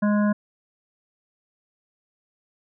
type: harmonic tone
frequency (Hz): 207.7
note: G#3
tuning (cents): 0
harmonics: 1 / 3 / 5 / 7 / 8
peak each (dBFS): -18 / -28 / -32 / -35 / -36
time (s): 0.02-0.33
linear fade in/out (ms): 10
effects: none